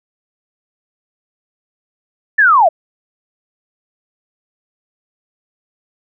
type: linear sweep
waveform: sine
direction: down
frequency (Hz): 1800 to 599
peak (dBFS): -6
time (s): 2.38-2.69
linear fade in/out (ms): 10
effects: none